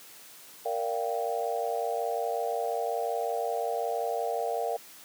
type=chord; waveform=sine; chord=G minor seventh; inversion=first; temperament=equal; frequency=466.2 / 587.3 / 698.5 / 784 Hz; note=Bb4 / D5 / F5 / G5; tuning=0 / 0 / 0 / 0 cents; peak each=-32 / -35 / -32 / -35 dBFS; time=0.65-4.77 s; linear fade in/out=10 ms; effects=white hiss -50 dBFS RMS until 5.04 s + high-pass 150 Hz 12 dB/octave